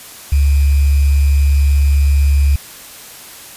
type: tone with sample-and-hold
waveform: sine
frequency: 70.6 Hz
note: C#2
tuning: 32 cents sharp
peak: -8 dBFS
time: 0.32-2.56 s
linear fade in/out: 5 ms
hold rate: 2450 Hz
effects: white hiss -35 dBFS RMS until 3.56 s + resampled to 32000 Hz